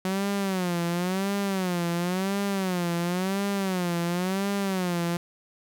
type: tone with vibrato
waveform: sawtooth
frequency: 185 Hz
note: F#3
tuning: in tune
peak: -21 dBFS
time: 0.05-5.17 s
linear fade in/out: 2 ms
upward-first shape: sine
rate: 0.95 Hz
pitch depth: 140 cents each way
effects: none